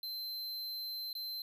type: tone with dropouts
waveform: square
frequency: 4100 Hz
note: C8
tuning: 36 cents flat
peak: -39 dBFS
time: 0.03-1.42 s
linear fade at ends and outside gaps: 2 ms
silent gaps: 1.13-1.151 s
effects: none